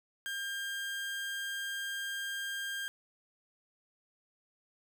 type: tone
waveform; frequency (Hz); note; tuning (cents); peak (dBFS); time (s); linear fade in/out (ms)
30% pulse; 1600; G6; +35; -33; 0.26-2.88; 0
effects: none